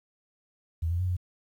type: tone with pitch steps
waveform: sine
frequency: 82 / 86.4 / 91.7 / 90.1 Hz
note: E2 / F2 / F#2 / F#2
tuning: -9 / -18 / -15 / -45 cents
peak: -25 dBFS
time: 0.82-1.168 s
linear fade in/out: 10 ms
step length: 87 ms
effects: 10-bit